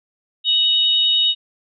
sine tone pair together, 2960 / 3735 Hz, F#7 / A#7, 0 / +3 cents, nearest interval major third, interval 403 cents, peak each -18 / -15 dBFS, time 0.44-1.35 s, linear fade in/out 50 ms, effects none

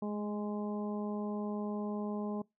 harmonic tone with a mistuned harmonic, 207.7 Hz, G#3, in tune, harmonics 1 / 2 / 3 / 4 / 5, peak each -35 / -41 / -45 / -47 / -49 dBFS, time 0.02-2.42 s, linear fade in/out 5 ms, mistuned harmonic 1, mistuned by +16 cents, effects noise-tail reverb RT60 0.2 s tail -24 dB re dry

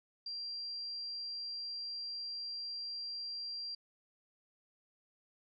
sine tone, 4741 Hz, D8, 16 cents sharp, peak -39 dBFS, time 0.26-3.75 s, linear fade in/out 5 ms, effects none

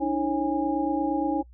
sine tone cluster, 291.3 / 319.9 / 546 / 819 Hz, D4 / D#4 / C#5 / G#5, -14 / +48 / -26 / -24 cents, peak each -27 / -27 / -32 / -29 dBFS, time 0-1.43 s, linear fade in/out 20 ms, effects noise-tail reverb RT60 0.1 s tail -25 dB re dry + added 60 Hz sine -47 dBFS peak until 1.53 s

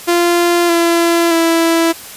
sawtooth tone with pitch steps, 346.1 / 338.6 / 331.2 Hz, F4 / E4 / E4, -16 / +46 / +8 cents, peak -6 dBFS, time 0.07-1.93 s, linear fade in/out 20 ms, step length 620 ms, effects white hiss -32 dBFS RMS until 2.16 s + resampled to 32000 Hz

